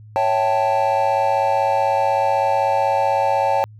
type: chord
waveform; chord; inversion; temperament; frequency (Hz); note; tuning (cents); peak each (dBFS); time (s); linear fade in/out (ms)
triangle; A dominant seventh; first; equal; 554.4 / 659.3 / 784 / 880; C#5 / E5 / G5 / A5; 0 / 0 / 0 / 0; -19 / -24 / -18 / -18; 0.16-3.64; 0
effects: added 107 Hz sine -39 dBFS peak until 3.79 s